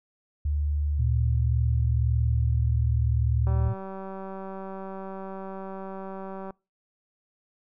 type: tone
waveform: sine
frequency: 73.42 Hz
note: D2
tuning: in tune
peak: -23 dBFS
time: 0.45-3.69 s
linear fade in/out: 5 ms
type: tone with pitch glide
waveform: sine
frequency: 115.8 to 113.74 Hz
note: A#2 to A#2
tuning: -11 to -42 cents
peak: -24 dBFS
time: 0.98-3.74 s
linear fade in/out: 20 ms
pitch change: -31 cents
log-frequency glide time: 1.53-2.87 s
type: click train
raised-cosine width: 1 ms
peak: -25 dBFS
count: 584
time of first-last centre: 3.47-6.506 s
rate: 192 Hz
effects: noise-tail reverb RT60 0.3 s tail -26 dB re dry